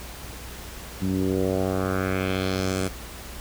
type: tone with low-pass filter sweep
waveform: 10% pulse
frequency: 94.3 Hz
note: F#2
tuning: 33 cents sharp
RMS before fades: -25 dBFS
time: 1.01-2.89 s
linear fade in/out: 20 ms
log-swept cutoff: 210 to 10000 Hz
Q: 2
effects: added 60 Hz sine -40 dBFS peak until 3.4 s + pink hiss -40 dBFS RMS until 3.4 s